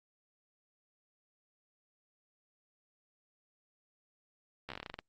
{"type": "slowing click train", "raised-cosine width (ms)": 0.3, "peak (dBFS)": -25, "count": 12, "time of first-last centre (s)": [4.69, 4.99], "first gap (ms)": 13, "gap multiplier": 1.14, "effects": ["Opus 48 kbps"]}